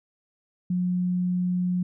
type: tone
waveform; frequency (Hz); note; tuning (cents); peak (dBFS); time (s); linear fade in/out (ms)
sine; 180; F#3; -47; -22; 0.7-1.83; 5
effects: none